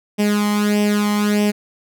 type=tone with flanger; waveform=sawtooth; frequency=207.7 Hz; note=G#3; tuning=in tune; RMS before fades=-17 dBFS; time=0.18-1.52 s; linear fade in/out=20 ms; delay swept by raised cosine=0.36 to 0.97 ms; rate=1.6 Hz; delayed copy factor=+0.75; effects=none